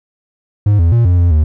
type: tone with pitch steps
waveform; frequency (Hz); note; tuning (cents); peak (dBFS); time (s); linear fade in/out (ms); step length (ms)
triangle; 103.3 / 84 / 117.6 / 88.6 / 86.7 / 77; G#2 / E2 / A#2 / F2 / F2 / D#2; -9 / +33 / +16 / +25 / -12 / -17; -5; 0.66-1.44; 5; 130
effects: none